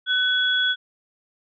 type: tone pair together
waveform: sine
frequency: 1500 / 3367 Hz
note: F#6 / G#7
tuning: +23 / +23 cents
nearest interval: octave + major second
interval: 1400 cents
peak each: -21 dBFS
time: 0.06-0.76 s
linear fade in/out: 50 ms
effects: none